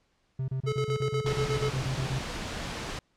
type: tone bursts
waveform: triangle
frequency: 131.6 Hz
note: C3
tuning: 10 cents sharp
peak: -26 dBFS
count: 15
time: 0.39-2.19 s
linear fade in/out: 5 ms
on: 92 ms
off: 30 ms
type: tone with tremolo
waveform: square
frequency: 431.3 Hz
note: A4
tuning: 35 cents flat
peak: -28 dBFS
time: 0.66-1.71 s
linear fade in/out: 20 ms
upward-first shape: square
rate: 8.3 Hz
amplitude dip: 55%
type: noise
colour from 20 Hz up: pink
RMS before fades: -35 dBFS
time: 1.26-2.99 s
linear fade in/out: 2 ms
effects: pink hiss -71 dBFS RMS until 3.16 s + low-pass 6000 Hz 12 dB/octave